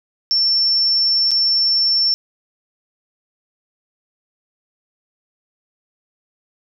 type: tone with dropouts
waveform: sine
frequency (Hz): 5410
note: E8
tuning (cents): +44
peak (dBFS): -13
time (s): 0.31-2.14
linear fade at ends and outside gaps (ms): 0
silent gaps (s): 1.308-1.315
effects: 9-bit